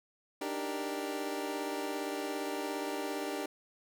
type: chord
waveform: 25% pulse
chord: Eb major seventh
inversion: third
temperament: equal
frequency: 293.7 / 311.1 / 392 / 466.2 Hz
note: D4 / Eb4 / G4 / Bb4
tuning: 0 / 0 / 0 / 0 cents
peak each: -35 / -40 / -35 / -39 dBFS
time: 0.41-3.46 s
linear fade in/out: 5 ms
effects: none